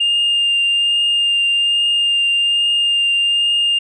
sine tone with vibrato, 2810 Hz, F7, 10 cents sharp, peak -11 dBFS, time 0-3.79 s, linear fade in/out 10 ms, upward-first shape triangle, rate 1.2 Hz, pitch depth 12 cents each way, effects tanh soft clip ceiling -10 dBFS

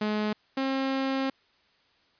sawtooth tone pair in turn, 212 / 267.9 Hz, G#3 / C4, +36 / +41 cents, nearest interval major third, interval 405 cents, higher second, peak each -22 dBFS, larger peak neither, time 0.01-0.33 / 0.57-1.3 s, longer second, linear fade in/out 5 ms, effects white hiss -65 dBFS RMS until 2.19 s + resampled to 11025 Hz

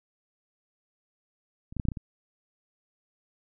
clicks, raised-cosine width 5 ms, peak -30 / -21 / -16 / -19 / -11 / -24 / -24 dBFS, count 7, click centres 1.725 / 1.767 / 1.798 / 1.853 / 1.886 / 1.918 / 1.972 s, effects none

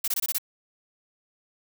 blue noise bursts, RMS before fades -26 dBFS, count 6, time 0.04-0.383 s, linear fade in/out 5 ms, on 38 ms, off 23 ms, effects none

